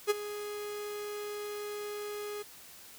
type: tone with ADSR envelope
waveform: 45% pulse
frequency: 415.3 Hz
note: G#4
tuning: in tune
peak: -22 dBFS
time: 0.07-2.43 s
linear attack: 33 ms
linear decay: 23 ms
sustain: -15 dB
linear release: 14 ms
effects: white hiss -52 dBFS RMS until 2.98 s